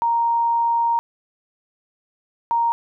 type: tone pair in turn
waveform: sine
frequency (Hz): 932.3 / 932.3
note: A#5 / A#5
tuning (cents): 0 / 0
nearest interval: unison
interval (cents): 0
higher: neither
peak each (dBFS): -16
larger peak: neither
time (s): 0.02-0.99 / 2.51-2.72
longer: first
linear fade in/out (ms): 0
effects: none